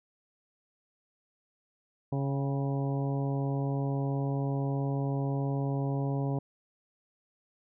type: harmonic tone with a mistuned harmonic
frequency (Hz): 138.59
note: C#3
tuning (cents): 0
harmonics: 1 / 2 / 3 / 4 / 5 / 6 / 7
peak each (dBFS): -29 / -35 / -39 / -41 / -43 / -45 / -46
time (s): 2.12-6.39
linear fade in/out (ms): 5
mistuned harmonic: 6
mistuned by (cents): -52
effects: none